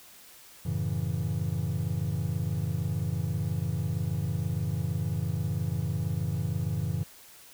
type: chord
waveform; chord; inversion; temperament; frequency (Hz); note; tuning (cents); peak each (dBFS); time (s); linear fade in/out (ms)
triangle; F# minor seventh; none; equal with one note detuned; 91.91 / 110 / 138.59 / 164.81; F#2 / A2 / C#3 / E3; -11 / 0 / 0 / 0; -31; 0.65-7.04; 10
effects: white hiss -52 dBFS RMS until 7.53 s